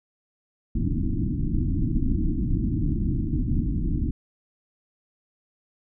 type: low-pass noise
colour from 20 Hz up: pink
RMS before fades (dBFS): -24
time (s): 0.75-4.11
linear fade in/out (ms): 5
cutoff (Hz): 330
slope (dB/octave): 96
effects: none